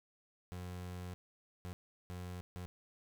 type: tone bursts at uneven times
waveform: 30% pulse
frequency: 90 Hz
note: F#2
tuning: 47 cents flat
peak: -40 dBFS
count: 4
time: 0.52-1.14 / 1.65-1.73 / 2.1-2.41 / 2.56-2.66 s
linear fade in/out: 0 ms
effects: none